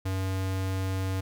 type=tone; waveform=square; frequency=94.9 Hz; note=F#2; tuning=44 cents sharp; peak=-28 dBFS; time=0.05-1.21 s; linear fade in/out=10 ms; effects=none